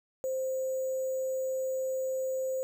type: tone with sample-and-hold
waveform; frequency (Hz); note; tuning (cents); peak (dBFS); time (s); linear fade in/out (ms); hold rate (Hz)
sine; 523.3; C5; 0; -29; 0.24-2.63; 0; 7350
effects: none